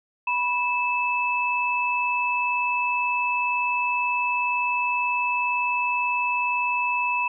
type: tone pair together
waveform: sine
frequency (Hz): 981 / 2619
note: B5 / E7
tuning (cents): -12 / -12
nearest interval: octave + perfect fourth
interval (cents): 1700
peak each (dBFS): -24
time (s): 0.27-7.28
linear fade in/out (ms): 5
effects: none